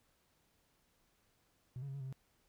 triangle tone with pitch steps, 126.2 / 140.2 / 135.4 / 139.9 / 131.7 / 133.3 Hz, B2 / C#3 / C#3 / C#3 / C3 / C3, +38 / +20 / -40 / +16 / +12 / +33 cents, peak -38 dBFS, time 1.76-2.126 s, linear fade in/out 0 ms, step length 61 ms, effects tanh soft clip ceiling -37 dBFS + pink hiss -75 dBFS RMS until 2.48 s

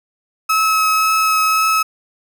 35% pulse tone with vibrato, 1288 Hz, E6, 41 cents flat, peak -11 dBFS, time 0.49-1.83 s, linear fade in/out 10 ms, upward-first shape triangle, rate 1.9 Hz, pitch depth 11 cents each way, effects none

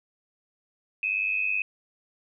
sine tone pair together, 2500 / 2599 Hz, D#7 / E7, +8 / -25 cents, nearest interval minor second, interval 67 cents, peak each -27 dBFS, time 1.03-1.62 s, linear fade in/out 2 ms, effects none

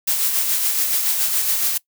blue noise with tremolo, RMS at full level -18 dBFS, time 0.07-1.78 s, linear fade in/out 10 ms, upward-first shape sine, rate 7.1 Hz, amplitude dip 40%, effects noise-tail reverb RT60 0.1 s tail -21 dB re dry

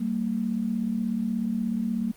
sine tone pair together, 193.41 / 230 Hz, G3 / A#3, -23 / -23 cents, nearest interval minor third, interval 300 cents, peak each -29 / -26 dBFS, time 0-2.12 s, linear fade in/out 10 ms, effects pink hiss -53 dBFS RMS until 2.16 s + Opus 24 kbps

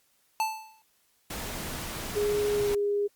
square tone with exponential decay, 880 Hz, A5, in tune, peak -23 dBFS, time 0.4-0.82 s, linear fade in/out 1 ms, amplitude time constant 90 ms
pink noise, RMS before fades -36 dBFS, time 1.3-2.75 s, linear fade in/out 5 ms
sine tone with pitch glide, 414.5 to 408.3 Hz, G#4 to G#4, -3 to -29 cents, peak -24 dBFS, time 2.15-3.08 s, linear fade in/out 20 ms, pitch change -26 cents, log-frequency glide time 2.52-2.71 s
effects white hiss -68 dBFS RMS until 3.15 s + Opus 48 kbps

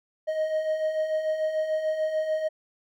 triangle beating tone pair, 620 / 626.8 Hz, D#5 / D#5, -6 / +13 cents, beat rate 6.8 Hz, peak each -31 / -23 dBFS, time 0.27-2.49 s, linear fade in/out 20 ms, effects none

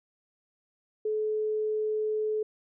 sine tone, 429.9 Hz, A4, 40 cents flat, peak -26 dBFS, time 1.05-2.43 s, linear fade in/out 5 ms, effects none

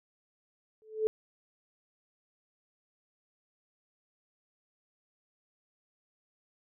sine tone with exponential growth, 435.5 Hz, A4, 18 cents flat, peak -21 dBFS, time 0.82-1.07 s, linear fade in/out 0 ms, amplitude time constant 54 ms, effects none

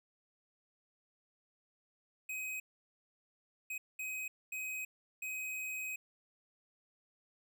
square tone bursts at uneven times, 2524 Hz, D#7, 24 cents sharp, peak -39 dBFS, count 5, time 2.29-2.6 / 3.7-3.78 / 3.99-4.28 / 4.52-4.85 / 5.22-5.96 s, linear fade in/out 5 ms, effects none

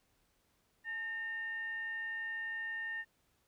sine tone with frequency modulation, 1823 Hz, A#6, 39 cents flat, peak -37 dBFS, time 0.84-3.05 s, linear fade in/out 50 ms, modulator 966 Hz, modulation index 0.24, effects pink hiss -75 dBFS RMS until 3.47 s

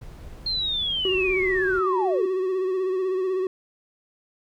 brown noise, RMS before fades -40 dBFS, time 0.01-1.8 s, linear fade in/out 10 ms
sine linear sweep, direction down, 4229 to 331.5 Hz, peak -23 dBFS, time 0.46-2.26 s, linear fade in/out 5 ms
triangle tone with vibrato, 374.3 Hz, F#4, 20 cents sharp, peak -20 dBFS, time 1.05-3.47 s, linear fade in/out 2 ms, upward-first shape sine, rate 16 Hz, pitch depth 41 cents each way
effects none

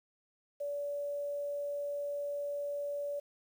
sine tone with quantisation, 575 Hz, D5, 37 cents flat, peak -34 dBFS, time 0.6-3.2 s, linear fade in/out 10 ms, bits 10, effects none

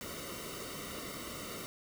pink noise with comb filter, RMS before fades -43 dBFS, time 0.01-1.66 s, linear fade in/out 0 ms, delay 1.2 ms, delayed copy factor -0.8, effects none

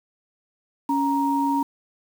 sine tone pair together, 278.6 / 937 Hz, C#4 / A#5, +9 / +9 cents, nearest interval octave + major sixth, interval 2100 cents, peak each -22 dBFS, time 0.89-1.63 s, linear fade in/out 5 ms, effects 7-bit

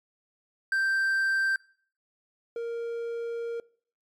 triangle tone pair in turn, 1568 / 466.2 Hz, G6 / A#4, 0 / 0 cents, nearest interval octave + major sixth, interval 2100 cents, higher first, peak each -21 / -28 dBFS, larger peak first, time 0.72-1.56 / 2.56-3.6 s, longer second, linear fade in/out 2 ms, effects noise-tail reverb RT60 0.5 s tail -23 dB re dry + MP3 96 kbps

